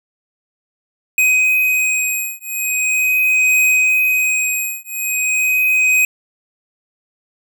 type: beating tone pair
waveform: square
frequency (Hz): 2513 / 2513.41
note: D#7 / D#7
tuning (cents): +17 / +17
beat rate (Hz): 0.41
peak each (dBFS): -17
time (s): 1.18-6.05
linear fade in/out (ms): 2
effects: none